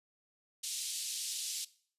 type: band-pass noise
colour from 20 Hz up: white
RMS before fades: -39 dBFS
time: 0.63-1.65 s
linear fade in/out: 10 ms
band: 3200 to 9700 Hz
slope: 24 dB/octave
effects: noise-tail reverb RT60 0.5 s tail -19 dB re dry + resampled to 32000 Hz